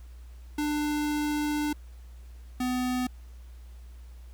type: tone pair in turn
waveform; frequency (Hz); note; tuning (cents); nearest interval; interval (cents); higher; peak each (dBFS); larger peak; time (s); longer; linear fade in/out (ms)
square; 297.5 / 251.4; D4 / B3; +22 / +31; minor third; 291; first; -27 / -27; neither; 0.58-1.73 / 2.6-3.07; first; 5
effects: added 60 Hz sine -43 dBFS peak until 4.33 s + pink hiss -62 dBFS RMS until 4.33 s